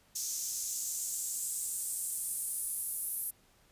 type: noise with high-pass filter sweep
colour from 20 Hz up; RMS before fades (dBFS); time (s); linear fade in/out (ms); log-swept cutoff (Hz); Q
white; -36; 0.15-3.31; 10; 6000 to 11000; 3.2
effects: pink hiss -66 dBFS RMS until 3.71 s + resampled to 32000 Hz